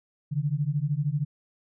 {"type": "beating tone pair", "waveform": "sine", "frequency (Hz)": [140, 153], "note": ["C#3", "D#3"], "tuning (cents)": [18, -29], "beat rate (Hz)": 13, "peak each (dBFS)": -27, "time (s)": [0.31, 1.25], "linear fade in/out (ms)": 20, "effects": []}